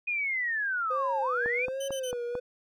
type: linear two-way sweep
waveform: sine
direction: down then up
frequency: 2487 to 811 to 2487 Hz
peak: -27 dBFS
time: 0.07-1.66 s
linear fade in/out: 10 ms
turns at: 1.21 s
type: tone with vibrato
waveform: triangle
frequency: 511 Hz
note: C5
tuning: 41 cents flat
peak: -29 dBFS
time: 0.9-2.4 s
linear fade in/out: 10 ms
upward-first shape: sine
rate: 1.3 Hz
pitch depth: 120 cents each way
type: click train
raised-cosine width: 1 ms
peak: -23 dBFS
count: 5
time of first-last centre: 1.46-2.353 s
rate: 4.48 Hz
type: tone bursts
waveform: 20% pulse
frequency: 3045 Hz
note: F#7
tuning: 49 cents sharp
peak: -32 dBFS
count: 3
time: 1.8-2.115 s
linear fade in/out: 10 ms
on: 85 ms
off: 30 ms
effects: none